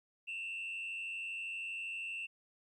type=tone with frequency modulation; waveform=sine; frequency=2700 Hz; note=E7; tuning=41 cents sharp; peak=-37 dBFS; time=0.27-2.27 s; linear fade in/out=20 ms; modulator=92.6 Hz; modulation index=0.81; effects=tanh soft clip ceiling -36 dBFS + 13-bit